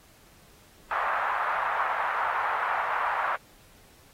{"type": "band-pass noise", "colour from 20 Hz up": "white", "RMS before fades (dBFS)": -28, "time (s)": [0.91, 3.36], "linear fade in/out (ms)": 2, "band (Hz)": [790, 1400], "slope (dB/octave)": 24, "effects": ["pink hiss -57 dBFS RMS until 4.13 s", "AAC 48 kbps"]}